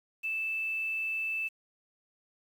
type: tone with quantisation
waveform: sine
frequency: 2637 Hz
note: E7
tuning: in tune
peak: -30 dBFS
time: 0.23-1.49 s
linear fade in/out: 20 ms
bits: 9
effects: none